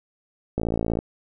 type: click train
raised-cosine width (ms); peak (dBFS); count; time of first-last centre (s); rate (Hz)
2; -11; 24; 0.58-0.989; 56.2
effects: none